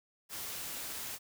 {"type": "noise", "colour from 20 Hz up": "white", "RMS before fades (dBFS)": -41, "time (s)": [0.29, 1.19], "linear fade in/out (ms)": 50, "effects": []}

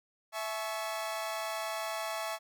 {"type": "chord", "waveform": "sawtooth", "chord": "A major", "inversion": "second", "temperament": "equal with one note detuned", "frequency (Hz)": [659.3, 858.9, 1108.7], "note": ["E5", "A5", "C#6"], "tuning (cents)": [0, -42, 0], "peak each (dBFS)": [-33, -36, -37], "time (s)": [0.32, 2.39], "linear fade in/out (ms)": 50, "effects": []}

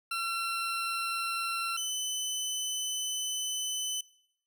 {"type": "tone pair in turn", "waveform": "20% pulse", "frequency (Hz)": [1356, 3020], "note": ["E6", "F#7"], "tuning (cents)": [49, 35], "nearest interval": "octave + major second", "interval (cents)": 1386, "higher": "second", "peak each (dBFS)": -26, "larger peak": "neither", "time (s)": [[0.11, 1.77], [1.77, 4.01]], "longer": "second", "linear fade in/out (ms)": 5, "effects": ["noise-tail reverb RT60 0.7 s tail -22 dB re dry"]}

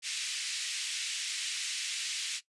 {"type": "band-pass noise", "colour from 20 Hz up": "pink", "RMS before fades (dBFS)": -36, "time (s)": [0.02, 2.41], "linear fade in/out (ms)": 50, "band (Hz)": [2300, 8600], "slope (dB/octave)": 24, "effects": ["noise-tail reverb RT60 0.1 s tail -17 dB re dry", "resampled to 24000 Hz"]}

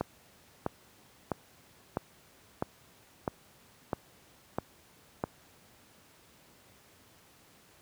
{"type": "click train", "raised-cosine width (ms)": 1, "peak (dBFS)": -15, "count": 9, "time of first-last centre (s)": [0.01, 5.239], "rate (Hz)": 1.53, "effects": ["pink hiss -60 dBFS RMS until 7.81 s", "high-pass 80 Hz 12 dB/octave"]}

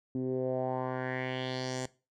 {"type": "tone with low-pass filter sweep", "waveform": "10% pulse", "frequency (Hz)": 128.6, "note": "C3", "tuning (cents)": -30, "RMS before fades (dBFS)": -34, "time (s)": [0.15, 1.86], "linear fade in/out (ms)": 2, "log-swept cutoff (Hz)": [280, 7600], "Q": 3.1, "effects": ["noise-tail reverb RT60 0.3 s tail -19 dB re dry"]}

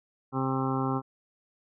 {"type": "harmonic tone", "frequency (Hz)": 132.6, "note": "C3", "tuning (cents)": 23, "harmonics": [1, 2, 3, 4, 6, 7, 8, 9, 10], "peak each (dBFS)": [-31, -30, -35, -40, -35, -41, -36, -40, -38], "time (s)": [0.32, 1.02], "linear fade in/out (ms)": 50, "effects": []}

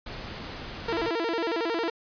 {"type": "noise", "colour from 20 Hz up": "pink", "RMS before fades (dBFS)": -38, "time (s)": [0.06, 1.09], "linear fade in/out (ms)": 5}
{"type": "tone with vibrato", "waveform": "sawtooth", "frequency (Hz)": 392, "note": "G4", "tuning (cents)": 0, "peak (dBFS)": -22, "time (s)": [0.88, 1.9], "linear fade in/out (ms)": 5, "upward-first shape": "square", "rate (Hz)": 11, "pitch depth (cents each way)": 280}
{"effects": ["resampled to 11025 Hz"]}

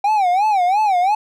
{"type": "tone with vibrato", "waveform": "triangle", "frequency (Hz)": 783, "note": "G5", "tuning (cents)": -2, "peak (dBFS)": -11, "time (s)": [0.04, 1.15], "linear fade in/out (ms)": 5, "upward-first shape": "sine", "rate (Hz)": 2.9, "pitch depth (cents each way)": 180, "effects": []}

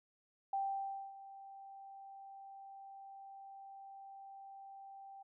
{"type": "tone with ADSR envelope", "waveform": "sine", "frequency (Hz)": 784, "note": "G5", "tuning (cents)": 0, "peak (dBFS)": -33, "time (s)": [0.53, 5.23], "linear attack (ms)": 4, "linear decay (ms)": 590, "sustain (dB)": -17, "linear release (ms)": 10, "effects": []}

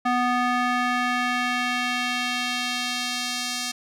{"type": "tone with band-pass filter sweep", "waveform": "square", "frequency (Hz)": 246.9, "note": "B3", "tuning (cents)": 0, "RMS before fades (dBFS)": -25, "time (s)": [0.05, 3.72], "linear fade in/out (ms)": 10, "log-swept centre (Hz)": [1100, 5400], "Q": 1.1, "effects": []}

